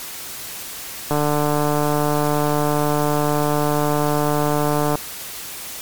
click train, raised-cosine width 1 ms, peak -6 dBFS, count 570, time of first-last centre 1.11-4.955 s, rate 148 Hz, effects white hiss -32 dBFS RMS until 5.81 s + MP3 96 kbps

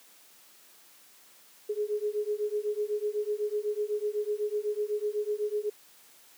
sine beating tone pair, 415.3 / 423.3 Hz, G#4 / G#4, 0 / +33 cents, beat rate 8 Hz, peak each -31 dBFS, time 1.69-5.7 s, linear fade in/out 10 ms, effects white hiss -57 dBFS RMS until 6.37 s + high-pass 200 Hz 12 dB/octave

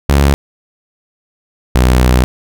sawtooth tone pair in turn, 70.2 / 62.54 Hz, C#2 / B1, +22 / +22 cents, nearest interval major second, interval 200 cents, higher first, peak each -3 dBFS, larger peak neither, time 0.09-0.34 / 1.75-2.24 s, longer second, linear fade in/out 0 ms, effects none

